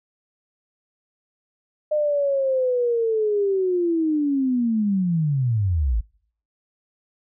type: linear sweep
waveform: sine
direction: down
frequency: 610 to 49 Hz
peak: -18 dBFS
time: 1.91-6.01 s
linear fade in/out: 10 ms
effects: noise-tail reverb RT60 0.6 s tail -26 dB re dry